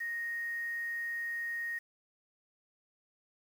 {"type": "tone with quantisation", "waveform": "sine", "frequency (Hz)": 1864.7, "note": "A#6", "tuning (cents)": 0, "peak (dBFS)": -34, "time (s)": [0, 1.79], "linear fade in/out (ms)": 10, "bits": 9, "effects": []}